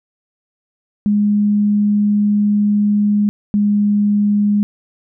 sine tone pair in turn, 206.9 / 206.1 Hz, G#3 / G#3, -6 / -13 cents, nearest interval unison, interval 7 cents, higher first, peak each -11 dBFS, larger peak neither, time 1.06-3.29 / 3.54-4.63 s, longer first, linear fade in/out 0 ms, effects none

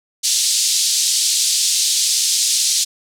pink band-pass noise, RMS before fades -17 dBFS, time 0.23-2.85 s, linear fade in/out 20 ms, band 4000 to 9200 Hz, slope 24 dB/octave, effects none

